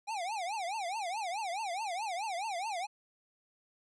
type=tone with vibrato; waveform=square; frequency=784 Hz; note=G5; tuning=in tune; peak=-35 dBFS; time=0.07-2.87 s; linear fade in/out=20 ms; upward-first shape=triangle; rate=4.7 Hz; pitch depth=290 cents each way; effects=resampled to 22050 Hz